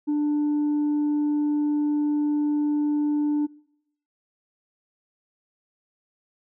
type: tone with tanh clipping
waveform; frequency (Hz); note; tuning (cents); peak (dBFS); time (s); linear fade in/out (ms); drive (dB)
sine; 295.8; D4; +13; -21; 0.07-3.47; 20; 1
effects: noise-tail reverb RT60 0.8 s tail -24 dB re dry